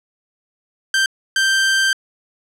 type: tone bursts at uneven times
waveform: sawtooth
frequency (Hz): 1568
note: G6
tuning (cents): 0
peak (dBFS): -10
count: 2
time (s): 0.94-1.06 / 1.36-1.93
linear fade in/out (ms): 2
effects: low-pass 9000 Hz 12 dB/octave